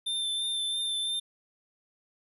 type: tone with vibrato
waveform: square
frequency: 3568 Hz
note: A7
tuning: 23 cents sharp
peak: -29 dBFS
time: 0.06-1.2 s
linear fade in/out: 10 ms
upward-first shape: sine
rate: 3 Hz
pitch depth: 18 cents each way
effects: resampled to 32000 Hz + 11-bit